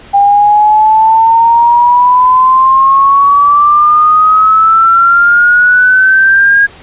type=exponential sweep; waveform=sine; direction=up; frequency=798 to 1638 Hz; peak=-3 dBFS; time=0.13-6.67 s; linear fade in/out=20 ms; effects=pink hiss -35 dBFS RMS until 6.82 s + resampled to 8000 Hz